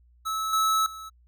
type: tone with level steps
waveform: square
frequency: 1300 Hz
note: E6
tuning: 24 cents flat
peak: -27 / -21 / -38 dBFS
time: 0.25-1.1 s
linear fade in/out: 20 ms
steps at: 0.53 / 0.86 s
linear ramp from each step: 2 ms
effects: added 60 Hz sine -55 dBFS peak until 1.27 s + MP3 96 kbps